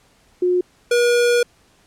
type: tone pair in turn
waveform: sine / square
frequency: 360 / 480.5 Hz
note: F#4 / B4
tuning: -47 / -48 cents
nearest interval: perfect fourth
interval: 499 cents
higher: second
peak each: -14 dBFS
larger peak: neither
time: 0.42-0.61 / 0.91-1.43 s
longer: second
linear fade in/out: 5 ms
effects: pink hiss -56 dBFS RMS until 1.86 s + low-pass 10000 Hz 12 dB/octave